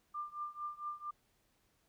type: tone with tremolo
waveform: sine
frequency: 1193 Hz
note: D6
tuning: 27 cents sharp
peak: -36 dBFS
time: 0.14-1.11 s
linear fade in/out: 10 ms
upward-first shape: triangle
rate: 4.4 Hz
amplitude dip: 95%
effects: pink hiss -75 dBFS RMS until 1.88 s